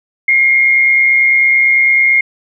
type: tone with amplitude modulation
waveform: sine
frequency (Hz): 2137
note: C7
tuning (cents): +36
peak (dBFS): -5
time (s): 0.28-2.21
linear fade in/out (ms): 5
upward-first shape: sine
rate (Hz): 129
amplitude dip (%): 40
effects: none